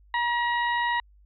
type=harmonic tone; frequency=954 Hz; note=A#5; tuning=40 cents sharp; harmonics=1 / 2 / 3 / 4; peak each=-25 / -27 / -38 / -38 dBFS; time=0.14-1 s; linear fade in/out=2 ms; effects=added 50 Hz sine -53 dBFS peak until 1.25 s